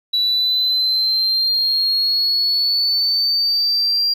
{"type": "exponential sweep", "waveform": "sine", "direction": "up", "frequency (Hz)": [3931, 4763], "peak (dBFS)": -13, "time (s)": [0.13, 4.14], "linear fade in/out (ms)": 10, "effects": ["tanh soft clip ceiling -12 dBFS", "9-bit"]}